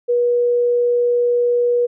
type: tone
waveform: sine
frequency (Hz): 483.1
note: B4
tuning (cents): -38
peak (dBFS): -13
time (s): 0.08-1.87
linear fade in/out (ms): 20
effects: none